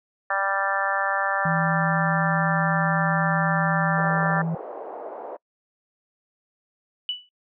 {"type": "harmonic tone", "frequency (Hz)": 196, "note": "G3", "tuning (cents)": 0, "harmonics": [3, 4, 5, 6, 7, 8, 9], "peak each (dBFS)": [-30, -28, -32, -29, -29, -31, -27], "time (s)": [0.3, 4.42], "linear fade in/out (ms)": 5}
{"type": "tone", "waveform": "sine", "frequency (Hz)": 164.5, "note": "E3", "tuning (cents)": -3, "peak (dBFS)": -23, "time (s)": [1.45, 4.55], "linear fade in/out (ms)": 5}
{"type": "band-pass noise", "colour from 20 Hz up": "white", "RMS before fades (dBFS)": -36, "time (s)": [3.97, 5.37], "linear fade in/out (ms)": 10, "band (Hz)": [410, 770], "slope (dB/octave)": 24}
{"type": "tone with exponential decay", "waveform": "sine", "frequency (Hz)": 2964, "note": "F#7", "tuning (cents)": 2, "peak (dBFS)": -21, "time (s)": [7.09, 7.29], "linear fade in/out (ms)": 1, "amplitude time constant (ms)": 42}
{"effects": ["noise-tail reverb RT60 0.1 s tail -26 dB re dry"]}